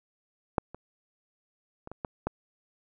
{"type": "clicks", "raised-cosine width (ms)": 1, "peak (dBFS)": [-9, -27, -27, -26, -18, -14], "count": 6, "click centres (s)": [0.582, 0.746, 1.874, 1.916, 2.048, 2.27], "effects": []}